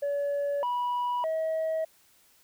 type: tone with pitch steps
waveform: sine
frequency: 570 / 977 / 640 Hz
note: C#5 / B5 / D#5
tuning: +48 / -19 / +49 cents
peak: -24 dBFS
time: 0.02-1.85 s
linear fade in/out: 10 ms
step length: 610 ms
effects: tanh soft clip ceiling -25 dBFS + white hiss -62 dBFS RMS until 2.43 s